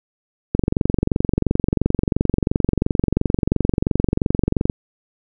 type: click train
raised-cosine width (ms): 3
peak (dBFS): -3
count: 96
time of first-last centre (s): 0.55-4.698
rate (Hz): 22.9
effects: none